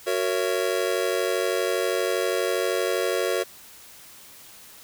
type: chord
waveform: square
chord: F# dominant seventh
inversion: none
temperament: just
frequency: 370 / 462.5 / 555 / 666 Hz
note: F#4 / A#4 / C#5 / E5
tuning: 0 / -14 / +2 / +18 cents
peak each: -28 / -28 / -29 / -32 dBFS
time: 0.06-3.44 s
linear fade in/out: 20 ms
effects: white hiss -47 dBFS RMS until 4.83 s